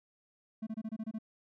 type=tone bursts; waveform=triangle; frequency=220 Hz; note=A3; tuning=in tune; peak=-33 dBFS; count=8; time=0.62-1.187 s; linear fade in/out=10 ms; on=49 ms; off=25 ms; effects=none